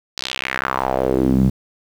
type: tone with band-pass filter sweep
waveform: sawtooth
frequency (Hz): 65.41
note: C2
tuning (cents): 0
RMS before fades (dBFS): -19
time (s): 0.17-1.5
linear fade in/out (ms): 10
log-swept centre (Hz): 4800 to 160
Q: 3
effects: 7-bit